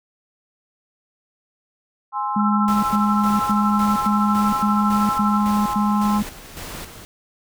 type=chord; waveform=sine; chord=Ab augmented; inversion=none; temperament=equal; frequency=830.6 / 1046.5 / 1318.5 Hz; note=Ab5 / C6 / E6; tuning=0 / 0 / 0 cents; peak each=-25 / -24 / -29 dBFS; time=2.12-6.22 s; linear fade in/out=50 ms
type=tone bursts; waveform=sine; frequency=207.7 Hz; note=G#3; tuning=in tune; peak=-17 dBFS; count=7; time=2.36-6.226 s; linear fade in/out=5 ms; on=470 ms; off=96 ms
type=tone; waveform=sine; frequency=1331 Hz; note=E6; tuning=16 cents sharp; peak=-23 dBFS; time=2.39-5.41 s; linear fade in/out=10 ms
type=noise with tremolo; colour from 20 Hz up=pink; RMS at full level=-33 dBFS; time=2.68-7.05 s; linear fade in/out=0 ms; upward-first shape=square; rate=1.8 Hz; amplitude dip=55%
effects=none